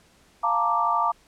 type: chord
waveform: sine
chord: Bb major seventh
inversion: second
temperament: equal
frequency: 698.5 / 880 / 932.3 / 1174.7 Hz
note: F5 / A5 / Bb5 / D6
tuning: 0 / 0 / 0 / 0 cents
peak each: -28 / -28 / -25 / -23 dBFS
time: 0.43-1.12 s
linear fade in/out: 10 ms
effects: pink hiss -58 dBFS RMS until 1.27 s + low-pass 10000 Hz 12 dB/octave